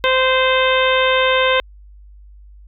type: harmonic tone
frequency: 519 Hz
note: C5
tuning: 14 cents flat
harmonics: 1 / 2 / 3 / 4 / 5 / 6 / 7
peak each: -16 / -19 / -21 / -22 / -23 / -24 / -24 dBFS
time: 0.04-1.6 s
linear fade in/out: 0 ms
effects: added 50 Hz sine -39 dBFS peak until 2.67 s